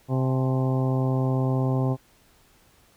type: harmonic tone with a mistuned harmonic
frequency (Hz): 130.81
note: C3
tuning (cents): 0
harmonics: 1 / 2 / 3 / 4 / 5 / 6 / 7 / 8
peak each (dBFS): -22 / -28 / -32 / -34 / -36 / -38 / -39 / -40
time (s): 0.08-1.97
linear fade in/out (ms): 50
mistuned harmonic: 7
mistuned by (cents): -82
effects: pink hiss -59 dBFS RMS until 2.96 s